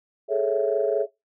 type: chord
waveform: sine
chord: A major seventh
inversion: third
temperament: equal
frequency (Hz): 415.3 / 440 / 554.4 / 659.3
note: G#4 / A4 / C#5 / E5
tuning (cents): 0 / 0 / 0 / 0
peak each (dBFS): -25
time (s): 0.28-1.07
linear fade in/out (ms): 50
effects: noise-tail reverb RT60 0.2 s tail -20 dB re dry + tanh soft clip ceiling -10 dBFS